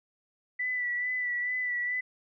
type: tone with vibrato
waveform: sine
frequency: 1975.5 Hz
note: B6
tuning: in tune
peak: -28 dBFS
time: 0.59-2.01 s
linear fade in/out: 10 ms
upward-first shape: sine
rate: 2.3 Hz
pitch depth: 29 cents each way
effects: none